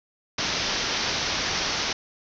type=low-pass noise; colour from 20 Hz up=white; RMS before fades=-27 dBFS; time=0.38-1.93 s; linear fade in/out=5 ms; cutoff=6100 Hz; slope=96 dB/octave; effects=none